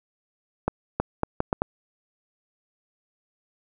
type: accelerating click train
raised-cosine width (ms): 1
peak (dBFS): -8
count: 6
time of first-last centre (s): 0.68-1.619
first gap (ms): 320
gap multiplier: 0.73
effects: none